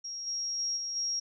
sine tone with level steps, 5600 Hz, F8, 4 cents sharp, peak -36 / -31 / -29 / -33 / -29 dBFS, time 0.04-1.2 s, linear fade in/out 10 ms, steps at 0.26 / 0.58 / 0.76 / 0.95 s, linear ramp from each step 20 ms, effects none

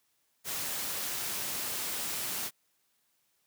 white noise, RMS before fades -35 dBFS, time 0.44-2.51 s, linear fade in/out 50 ms, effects white hiss -74 dBFS RMS until 3.46 s + high-pass 80 Hz 12 dB/octave

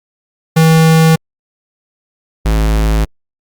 square tone pair in turn, 161.1 / 53.76 Hz, E3 / A1, -39 / -39 cents, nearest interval octave + perfect fifth, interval 1900 cents, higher first, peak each -6 / -10 dBFS, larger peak first, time 0.56-1.16 / 2.45-3.05 s, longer neither, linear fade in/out 10 ms, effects Opus 48 kbps

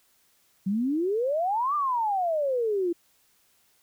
sine exponential two-way sweep, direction up then down, 185 to 1211 to 333.1 Hz, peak -23 dBFS, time 0.66-2.93 s, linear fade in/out 10 ms, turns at 1.75 s, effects white hiss -65 dBFS RMS until 3.82 s

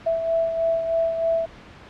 sine beating tone pair, 659.3 / 662.5 Hz, E5 / E5, 0 / +9 cents, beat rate 3.2 Hz, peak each -20 / -29 dBFS, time 0.06-1.46 s, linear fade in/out 10 ms, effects pink hiss -44 dBFS RMS until 1.89 s + low-pass 3000 Hz 12 dB/octave

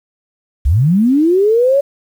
sine linear sweep, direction up, 56.1 to 573 Hz, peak -8 dBFS, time 0.65-1.81 s, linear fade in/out 10 ms, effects 7-bit

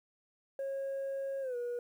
sine tone with pitch glide, 545 to 482.7 Hz, C#5 to B4, -29 to -40 cents, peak -32 dBFS, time 0.59-1.79 s, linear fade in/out 2 ms, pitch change -211 cents, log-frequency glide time 1.41-1.56 s, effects tanh soft clip ceiling -33 dBFS + 11-bit

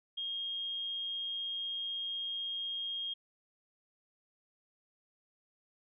sine tone, 3242 Hz, G#7, 42 cents flat, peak -35 dBFS, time 0.17-3.14 s, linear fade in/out 10 ms, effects none

